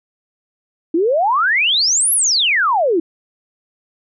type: exponential two-way sweep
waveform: sine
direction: up then down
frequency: 311.1 to 11530 to 311.1 Hz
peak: -12 dBFS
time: 0.94-3 s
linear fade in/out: 5 ms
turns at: 2.13 s
effects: none